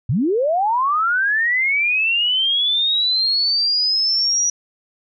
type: linear sweep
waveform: sine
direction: up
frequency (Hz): 97.7 to 5830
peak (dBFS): -15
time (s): 0.09-4.5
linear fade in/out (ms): 5
effects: none